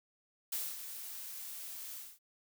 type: noise with ADSR envelope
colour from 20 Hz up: blue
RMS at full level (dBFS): -36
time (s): 0.52-2.19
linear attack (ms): 8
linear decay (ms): 230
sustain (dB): -9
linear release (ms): 230
effects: none